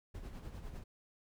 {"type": "noise with tremolo", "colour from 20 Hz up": "brown", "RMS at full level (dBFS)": -44, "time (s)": [0.14, 0.84], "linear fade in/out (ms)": 10, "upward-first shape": "sine", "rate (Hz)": 10, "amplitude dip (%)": 55, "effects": []}